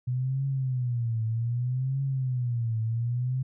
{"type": "tone with vibrato", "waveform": "sine", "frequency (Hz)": 123.47, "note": "B2", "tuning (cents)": 0, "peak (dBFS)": -25, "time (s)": [0.07, 3.43], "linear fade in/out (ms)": 10, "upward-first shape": "triangle", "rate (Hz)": 0.64, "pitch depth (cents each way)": 190, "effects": []}